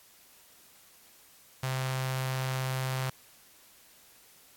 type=tone with notch filter; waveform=sawtooth; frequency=130.81 Hz; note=C3; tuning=in tune; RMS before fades=-32 dBFS; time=1.63-3.1 s; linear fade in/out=5 ms; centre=290 Hz; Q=0.53; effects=white hiss -58 dBFS RMS until 4.56 s + AAC 64 kbps